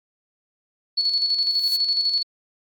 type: tone with tremolo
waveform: sine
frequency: 4409 Hz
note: C#8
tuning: 10 cents flat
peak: -17 dBFS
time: 0.97-2.23 s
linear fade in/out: 10 ms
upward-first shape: square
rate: 12 Hz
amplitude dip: 45%
type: noise with exponential growth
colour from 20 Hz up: violet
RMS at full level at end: -29 dBFS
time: 1.36-1.76 s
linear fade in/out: 0 ms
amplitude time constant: 85 ms
effects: AAC 64 kbps